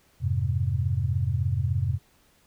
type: chord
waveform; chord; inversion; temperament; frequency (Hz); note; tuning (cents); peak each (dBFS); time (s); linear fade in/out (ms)
sine; F minor; none; equal; 87.31 / 103.83 / 130.81; F2 / Ab2 / C3; 0 / 0 / 0; -27; 0.2-1.99; 50
effects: pink hiss -62 dBFS RMS until 2.46 s